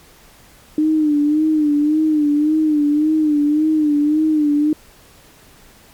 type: tone with vibrato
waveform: sine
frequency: 302.5 Hz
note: D#4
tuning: 49 cents flat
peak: -12 dBFS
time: 0.78-4.73 s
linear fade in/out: 2 ms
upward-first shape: sine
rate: 1.8 Hz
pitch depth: 64 cents each way
effects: pink hiss -47 dBFS RMS until 5.93 s + MP3 96 kbps